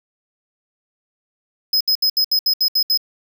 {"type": "tone bursts", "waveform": "square", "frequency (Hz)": 5080, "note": "D#8", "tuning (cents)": 35, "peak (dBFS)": -14, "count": 9, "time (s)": [1.73, 2.975], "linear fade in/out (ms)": 5, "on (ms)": 77, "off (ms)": 69, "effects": ["7-bit"]}